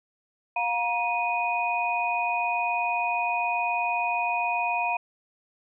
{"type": "tone cluster", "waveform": "sine", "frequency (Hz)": [709, 948, 2482], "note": ["F5", "A#5", "D#7"], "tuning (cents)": [26, 29, -5], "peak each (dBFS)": -28, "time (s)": [0.56, 4.97], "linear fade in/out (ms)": 5, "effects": []}